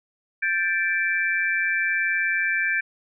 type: tone cluster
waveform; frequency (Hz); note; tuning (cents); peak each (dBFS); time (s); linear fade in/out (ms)
sine; 1576 / 1755 / 2335; G6 / A6 / D7; +9 / -5 / -11; -25; 0.42-2.81; 10
effects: none